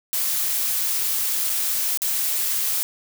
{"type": "noise with dropouts", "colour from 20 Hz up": "blue", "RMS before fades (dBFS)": -23, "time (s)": [0.13, 2.83], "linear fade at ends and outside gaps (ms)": 0, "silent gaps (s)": [[1.496, 1.5], [1.974, 2.019]], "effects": []}